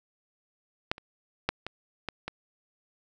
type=clicks; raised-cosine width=0.3 ms; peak=-10 / -28 / -9 / -19 / -16 / -18 dBFS; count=6; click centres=0.915 / 0.981 / 1.49 / 1.666 / 2.087 / 2.28 s; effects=none